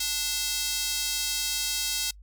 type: tone with high-pass filter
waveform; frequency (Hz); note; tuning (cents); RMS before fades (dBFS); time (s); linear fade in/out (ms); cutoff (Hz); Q
square; 293.7; D4; 0; -29; 0-2.11; 5; 4300; 1.2
effects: noise-tail reverb RT60 0.1 s tail -25 dB re dry + added 50 Hz sine -46 dBFS peak until 2.22 s